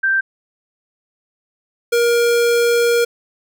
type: tone pair in turn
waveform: sine / square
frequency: 1568 / 472.4 Hz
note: G6 / A#4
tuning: 0 / +23 cents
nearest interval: octave + major sixth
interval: 2077 cents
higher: first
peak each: -13 / -13 dBFS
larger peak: neither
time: 0.03-0.21 / 1.92-3.05 s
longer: second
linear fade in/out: 10 ms
effects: none